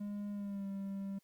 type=tone with pitch glide; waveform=triangle; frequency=204.8 to 196.34 Hz; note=G#3 to G3; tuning=-24 to +3 cents; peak=-36 dBFS; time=0-1.19 s; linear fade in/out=10 ms; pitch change=-73 cents; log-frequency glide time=0.31-0.67 s; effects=white hiss -75 dBFS RMS until 1.23 s + Opus 48 kbps